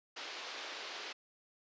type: band-pass noise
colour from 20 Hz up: white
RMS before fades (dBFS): -45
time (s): 0.16-1.13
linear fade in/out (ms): 10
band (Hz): 330 to 4600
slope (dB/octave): 24
effects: resampled to 16000 Hz